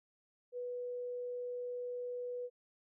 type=tone; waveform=sine; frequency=491.4 Hz; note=B4; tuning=9 cents flat; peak=-38 dBFS; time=0.52-2.5 s; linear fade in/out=50 ms; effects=none